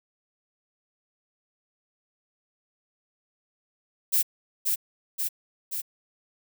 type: noise with echo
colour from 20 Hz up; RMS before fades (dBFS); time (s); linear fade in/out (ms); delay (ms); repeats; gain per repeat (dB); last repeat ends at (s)
violet; -22; 4.12-4.23; 20; 530; 3; -3; 5.82
effects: none